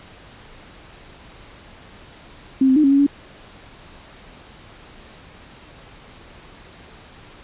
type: tone with pitch steps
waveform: sine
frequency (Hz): 265.9 / 261.3 / 305.4 / 274.6 / 278.1 / 283.6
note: C4 / C4 / D#4 / C#4 / C#4 / C#4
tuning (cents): +28 / -2 / -32 / -16 / +6 / +40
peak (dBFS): -11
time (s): 2.61-3.066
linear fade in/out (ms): 5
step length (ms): 76
effects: pink hiss -44 dBFS RMS until 7.43 s + resampled to 8000 Hz